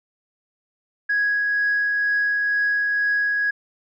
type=tone with tremolo; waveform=sine; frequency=1661.2 Hz; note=G#6; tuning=in tune; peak=-16 dBFS; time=1.09-3.51 s; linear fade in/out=10 ms; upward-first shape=triangle; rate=2.1 Hz; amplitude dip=25%; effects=tanh soft clip ceiling -14 dBFS